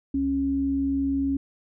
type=tone pair together; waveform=sine; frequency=68.5 / 274.3 Hz; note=C#2 / C#4; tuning=-20 / -18 cents; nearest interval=2 octaves; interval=2402 cents; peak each=-33 / -22 dBFS; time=0.14-1.37 s; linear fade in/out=5 ms; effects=none